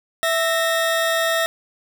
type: tone pair together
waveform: 30% pulse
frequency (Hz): 659.3 / 1846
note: E5 / A#6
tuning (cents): 0 / -17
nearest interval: octave + tritone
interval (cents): 1783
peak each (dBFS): -17 / -19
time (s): 0.23-1.46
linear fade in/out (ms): 0
effects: none